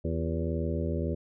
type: harmonic tone with a mistuned harmonic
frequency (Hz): 81.6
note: E2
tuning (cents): -17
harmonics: 1 / 2 / 3 / 4 / 5 / 6 / 7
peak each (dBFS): -31 / -34 / -36 / -37 / -38 / -39 / -39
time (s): 0.04-1.15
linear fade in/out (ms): 10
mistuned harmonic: 4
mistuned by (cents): +75
effects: none